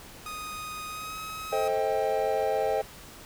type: tone with pitch glide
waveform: sawtooth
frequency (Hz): 1244.5 to 1275.1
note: D#6 to D#6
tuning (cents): 0 to +42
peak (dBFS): -32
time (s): 0.26-1.68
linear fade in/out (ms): 2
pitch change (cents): +42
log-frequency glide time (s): 0.88-1.19
type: chord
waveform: triangle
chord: A half-diminished seventh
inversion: none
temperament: just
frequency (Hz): 440 / 528 / 633.6 / 792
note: A4 / C5 / Eb5 / G5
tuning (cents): 0 / +16 / +31 / +18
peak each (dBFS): -28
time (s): 1.52-2.82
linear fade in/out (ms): 10
effects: pink hiss -47 dBFS RMS until 3.25 s